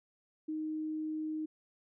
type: tone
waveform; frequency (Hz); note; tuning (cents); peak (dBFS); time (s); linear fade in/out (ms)
sine; 311.1; D#4; 0; -34; 0.48-1.46; 10
effects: none